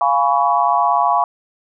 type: chord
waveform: sine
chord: C# dominant seventh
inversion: first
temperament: equal with one note detuned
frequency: 698.5 / 830.6 / 987.8 / 1122.9 Hz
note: E#5 / G#5 / B5 / C#6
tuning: 0 / 0 / 0 / +22 cents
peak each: -18 dBFS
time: 0.01-1.24 s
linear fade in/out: 2 ms
effects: none